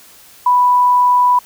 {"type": "tone", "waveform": "sine", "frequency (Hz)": 987.8, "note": "B5", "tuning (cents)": 0, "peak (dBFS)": -8, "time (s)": [0.46, 1.39], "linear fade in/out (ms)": 5, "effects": ["white hiss -43 dBFS RMS until 1.45 s"]}